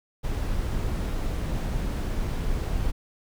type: noise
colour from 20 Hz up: brown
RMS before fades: -27 dBFS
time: 0.23-2.92 s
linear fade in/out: 20 ms
effects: none